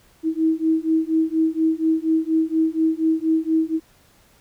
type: beating tone pair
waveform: sine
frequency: 318.6 / 322.8 Hz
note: D#4 / E4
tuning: +41 / -36 cents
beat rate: 4.2 Hz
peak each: -20 dBFS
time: 0.23-3.8 s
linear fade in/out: 50 ms
effects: pink hiss -56 dBFS RMS until 4.4 s